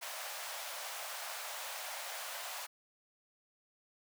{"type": "high-pass noise", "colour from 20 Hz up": "pink", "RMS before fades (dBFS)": -43, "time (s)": [0.01, 2.67], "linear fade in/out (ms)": 20, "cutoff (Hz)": 580, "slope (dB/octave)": 48, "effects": []}